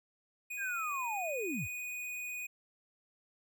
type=tone; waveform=square; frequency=2477 Hz; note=D#7; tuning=8 cents flat; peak=-39 dBFS; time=0.5-2.47 s; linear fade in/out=10 ms
type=linear sweep; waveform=sine; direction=down; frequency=1661.2 to 62.5 Hz; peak=-35 dBFS; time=0.57-1.68 s; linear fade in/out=50 ms
effects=none